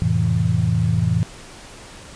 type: chord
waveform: sine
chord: F major seventh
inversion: none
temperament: equal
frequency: 87.31 / 110 / 130.81 / 164.81 Hz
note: F2 / A2 / C3 / E3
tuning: 0 / 0 / 0 / 0 cents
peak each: -24 / -19 / -25 / -20 dBFS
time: 0.02-1.23 s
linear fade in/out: 0 ms
effects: pink hiss -40 dBFS RMS until 2.15 s + resampled to 22050 Hz